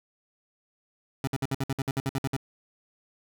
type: tone bursts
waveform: 25% pulse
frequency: 134.8 Hz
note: C#3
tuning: 48 cents flat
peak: -22 dBFS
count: 13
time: 1.24-2.365 s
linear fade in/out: 2 ms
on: 33 ms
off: 58 ms
effects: none